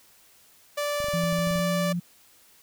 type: tone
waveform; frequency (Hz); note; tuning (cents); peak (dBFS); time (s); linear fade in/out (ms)
sawtooth; 584; D5; -10; -22; 0.77-1.93; 10
type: clicks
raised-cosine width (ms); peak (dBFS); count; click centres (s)
5; -28; 11; 1.003 / 1.043 / 1.085 / 1.135 / 1.237 / 1.327 / 1.388 / 1.472 / 1.51 / 1.558 / 1.59
type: tone with pitch glide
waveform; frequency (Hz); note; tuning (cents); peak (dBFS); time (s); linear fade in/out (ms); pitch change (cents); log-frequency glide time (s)
sine; 170 to 174.48; F3 to F3; -46 to -1; -25; 1.13-2; 10; +45; 1.34-1.65
effects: white hiss -57 dBFS RMS until 2.62 s

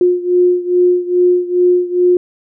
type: beating tone pair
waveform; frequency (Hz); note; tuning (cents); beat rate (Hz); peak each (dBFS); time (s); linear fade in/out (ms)
sine; 357 / 359.4; F4 / F4; +38 / +50; 2.4; -11 / -14; 0.01-2.17; 2
effects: none

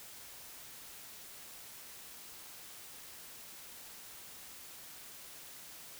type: silence
effects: white hiss -51 dBFS RMS until 5.99 s

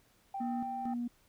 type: tone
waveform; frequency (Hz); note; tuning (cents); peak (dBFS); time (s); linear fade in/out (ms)
sine; 784; G5; 0; -35; 0.34-0.94; 5
type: tone with tremolo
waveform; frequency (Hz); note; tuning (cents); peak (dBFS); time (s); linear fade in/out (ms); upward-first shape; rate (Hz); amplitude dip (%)
sine; 240; B3; -49; -32; 0.4-1.08; 10; square; 2.2; 70
effects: tanh soft clip ceiling -28 dBFS + pink hiss -68 dBFS RMS until 1.28 s

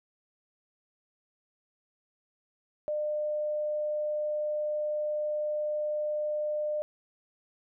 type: tone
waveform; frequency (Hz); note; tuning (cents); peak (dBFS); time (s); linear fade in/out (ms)
sine; 602; D5; +43; -28; 2.88-6.82; 0
effects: none

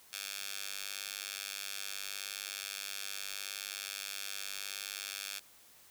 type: tone with high-pass filter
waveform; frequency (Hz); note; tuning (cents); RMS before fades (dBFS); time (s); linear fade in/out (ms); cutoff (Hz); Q
10% pulse; 99.2; G2; +21; -42; 0.12-5.4; 20; 3000; 0.82
effects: white hiss -60 dBFS RMS until 5.9 s

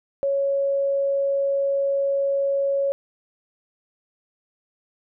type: tone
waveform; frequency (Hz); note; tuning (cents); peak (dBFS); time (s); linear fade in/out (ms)
sine; 554.4; C#5; 0; -19; 0.23-2.92; 0
effects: none

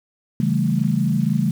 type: chord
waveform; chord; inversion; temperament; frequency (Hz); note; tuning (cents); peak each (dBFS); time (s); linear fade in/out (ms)
sine; A dominant seventh; first; equal; 138.59 / 164.81 / 196 / 220; C#3 / E3 / G3 / A3; 0 / 0 / 0 / 0; -22; 0.4-1.51; 2
effects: 7-bit

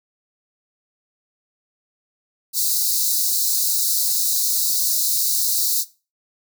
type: high-pass noise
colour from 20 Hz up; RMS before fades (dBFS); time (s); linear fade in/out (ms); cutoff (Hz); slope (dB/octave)
white; -20; 2.53-5.85; 50; 3900; 96
effects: noise-tail reverb RT60 0.3 s tail -17 dB re dry

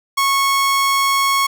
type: tone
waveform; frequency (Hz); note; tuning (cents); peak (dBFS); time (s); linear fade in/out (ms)
sawtooth; 1100; C#6; -14; -10; 0.17-1.47; 10
effects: none

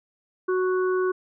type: harmonic tone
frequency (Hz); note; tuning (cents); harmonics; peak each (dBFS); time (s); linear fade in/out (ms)
370; F#4; 0; 1 / 3 / 4; -21 / -31 / -33; 0.48-1.12; 10
effects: none

